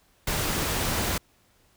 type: noise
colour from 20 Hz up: pink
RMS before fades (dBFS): -27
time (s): 0.27-1.18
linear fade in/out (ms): 5
effects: pink hiss -63 dBFS RMS until 1.76 s